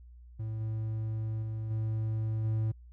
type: tone with level steps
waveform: triangle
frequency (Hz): 110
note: A2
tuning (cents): 0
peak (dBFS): -31 / -29 / -31 / -27 / -25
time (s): 0.39-2.72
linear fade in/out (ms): 10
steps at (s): 0.6 / 1.42 / 1.7 / 2.44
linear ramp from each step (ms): 10
effects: added 60 Hz sine -49 dBFS peak until 2.92 s